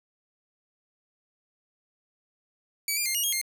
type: tone with pitch steps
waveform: 10% pulse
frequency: 2283 / 2398 / 2112 / 2877 / 3256 / 2118 Hz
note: D7 / D7 / C7 / F#7 / G#7 / C7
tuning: -50 / +36 / +16 / -49 / -35 / +21 cents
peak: -17 dBFS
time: 2.88-3.414 s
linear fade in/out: 2 ms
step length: 89 ms
effects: none